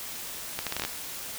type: accelerating click train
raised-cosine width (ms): 0.2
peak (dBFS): -12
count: 8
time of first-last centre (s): 0.59-0.85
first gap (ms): 77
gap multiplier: 0.74
effects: white hiss -38 dBFS RMS until 1.38 s